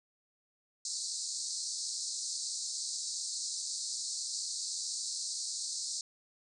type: band-pass noise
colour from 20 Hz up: pink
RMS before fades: -38 dBFS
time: 0.85-6.01 s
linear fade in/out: 2 ms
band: 4100 to 8800 Hz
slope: 96 dB/octave
effects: none